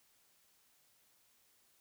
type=silence; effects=white hiss -71 dBFS RMS until 1.8 s